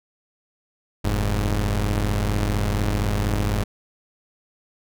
sawtooth tone pair together, 44.19 / 103.83 Hz, F1 / G#2, +21 / 0 cents, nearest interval octave + minor third, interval 1479 cents, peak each -19 dBFS, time 1.04-3.64 s, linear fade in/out 10 ms, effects none

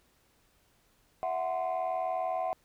sine tone cluster, 657 / 737 / 1036 Hz, E5 / F#5 / C6, -6 / -7 / -17 cents, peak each -32 / -30 / -38 dBFS, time 1.23-2.53 s, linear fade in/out 0 ms, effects tanh soft clip ceiling -25 dBFS + pink hiss -68 dBFS RMS until 2.64 s

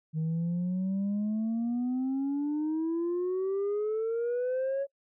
sine exponential sweep, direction up, 155.56 to 560 Hz, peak -25 dBFS, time 0.13-4.87 s, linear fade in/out 50 ms, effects noise-tail reverb RT60 0.1 s tail -23 dB re dry + tanh soft clip ceiling -26 dBFS

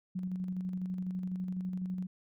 sine tone with tremolo, 183.9 Hz, F#3, 10 cents flat, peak -32 dBFS, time 0.15-2.07 s, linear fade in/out 10 ms, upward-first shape square, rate 12 Hz, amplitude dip 35%, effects none

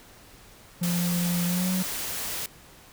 triangle tone with pitch glide, 174.61 to 184.99 Hz, F3 to F#3, 0 to 0 cents, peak -22 dBFS, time 0.81-1.83 s, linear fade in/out 10 ms, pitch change +100 cents, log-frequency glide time 1.46-1.7 s
white noise, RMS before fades -32 dBFS, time 0.83-2.46 s, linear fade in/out 2 ms
effects pink hiss -51 dBFS RMS until 2.92 s

